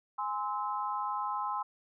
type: chord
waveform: sine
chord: Ab augmented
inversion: none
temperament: just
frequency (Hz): 830.6 / 1038.3 / 1297.8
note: Ab5 / C6 / E6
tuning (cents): 0 / -14 / -27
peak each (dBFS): -36 / -34 / -38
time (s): 0.18-1.63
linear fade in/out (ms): 10
effects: none